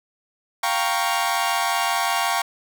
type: chord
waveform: sawtooth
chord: G half-diminished seventh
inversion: third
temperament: equal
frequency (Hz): 698.5 / 784 / 932.3 / 1108.7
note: F5 / G5 / Bb5 / Db6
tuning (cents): 0 / 0 / 0 / 0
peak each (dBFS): -22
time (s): 0.63-2.42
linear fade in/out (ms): 5
effects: none